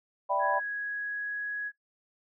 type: chord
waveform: sine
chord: E minor seventh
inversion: third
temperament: equal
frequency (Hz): 587.3 / 659.3 / 784 / 987.8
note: D5 / E5 / G5 / B5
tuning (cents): 0 / 0 / 0 / 0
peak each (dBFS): -31 / -34 / -31 / -29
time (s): 0.29-0.6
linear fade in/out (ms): 20
type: tone with pitch glide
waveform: sine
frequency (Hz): 1661.2 to 1670.8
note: G#6 to G#6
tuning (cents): 0 to +10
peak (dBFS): -31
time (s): 0.39-1.72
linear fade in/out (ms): 50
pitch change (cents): +10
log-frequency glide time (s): 0.69-1.58
effects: noise-tail reverb RT60 0.1 s tail -18 dB re dry